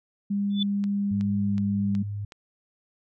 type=tone with pitch glide; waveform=sine; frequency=201.3 to 199.91 Hz; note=G3 to G3; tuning=+46 to +34 cents; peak=-23 dBFS; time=0.3-2.03 s; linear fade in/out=10 ms; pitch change=-12 cents; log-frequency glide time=1.03-1.86 s
type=tone with exponential growth; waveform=sine; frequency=3484 Hz; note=A7; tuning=18 cents flat; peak=-22 dBFS; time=0.5-0.63 s; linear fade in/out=5 ms; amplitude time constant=28 ms
type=click train; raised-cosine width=0.2 ms; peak=-26 dBFS; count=5; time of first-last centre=0.84-2.321 s; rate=2.7 Hz
type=tone; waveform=sine; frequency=102.3 Hz; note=G#2; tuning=26 cents flat; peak=-29 dBFS; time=1.11-2.25 s; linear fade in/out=5 ms
effects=none